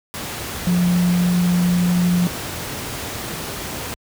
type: tone in noise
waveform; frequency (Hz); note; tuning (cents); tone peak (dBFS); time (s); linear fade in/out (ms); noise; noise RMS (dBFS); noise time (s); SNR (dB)
sine; 177; F3; +23; -14; 0.67-2.27; 0; pink; -28; 0.14-3.94; +11
effects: high-pass 60 Hz 12 dB/octave